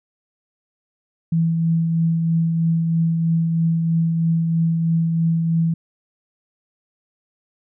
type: tone with tremolo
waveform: sine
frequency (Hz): 164.81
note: E3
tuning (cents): 0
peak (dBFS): -14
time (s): 1.32-5.74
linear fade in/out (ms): 5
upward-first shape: triangle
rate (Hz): 3.1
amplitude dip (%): 35
effects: none